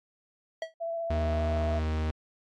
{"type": "tone with exponential decay", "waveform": "square", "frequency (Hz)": 649, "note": "E5", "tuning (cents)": -27, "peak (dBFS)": -28, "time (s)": [0.62, 0.74], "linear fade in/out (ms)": 2, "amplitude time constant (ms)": 25}
{"type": "tone with vibrato", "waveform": "sine", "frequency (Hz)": 668, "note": "E5", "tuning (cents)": 23, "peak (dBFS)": -30, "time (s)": [0.8, 1.8], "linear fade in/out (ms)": 20, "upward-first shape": "triangle", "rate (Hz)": 15, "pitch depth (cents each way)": 15}
{"type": "tone", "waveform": "45% pulse", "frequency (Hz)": 78.3, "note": "D#2", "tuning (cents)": 11, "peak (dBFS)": -27, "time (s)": [1.1, 2.11], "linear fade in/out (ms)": 5}
{"effects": ["low-pass 4000 Hz 12 dB/octave", "AAC 64 kbps"]}